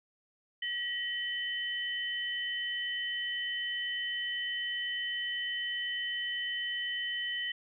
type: tone pair together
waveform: sine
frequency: 1915 / 3036 Hz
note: A#6 / F#7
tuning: +46 / +44 cents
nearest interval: minor sixth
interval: 798 cents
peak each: -35 / -35 dBFS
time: 0.62-7.52 s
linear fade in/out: 5 ms
effects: none